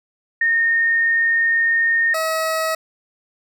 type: tone pair in turn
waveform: sine / 20% pulse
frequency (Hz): 1837 / 640.9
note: A#6 / E5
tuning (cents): -26 / -49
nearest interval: octave + tritone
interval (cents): 1823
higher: first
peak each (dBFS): -14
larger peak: neither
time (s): 0.41-2.14 / 2.14-2.75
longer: first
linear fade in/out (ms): 5
effects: none